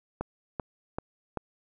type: click train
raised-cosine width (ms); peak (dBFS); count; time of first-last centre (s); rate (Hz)
1; -17; 4; 0.21-1.373; 2.58
effects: none